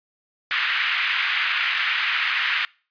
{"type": "band-pass noise", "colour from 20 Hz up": "white", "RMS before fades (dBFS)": -23, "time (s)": [0.51, 2.65], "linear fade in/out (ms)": 0, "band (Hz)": [1400, 2800], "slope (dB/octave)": 24, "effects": ["noise-tail reverb RT60 0.4 s tail -25 dB re dry", "resampled to 11025 Hz"]}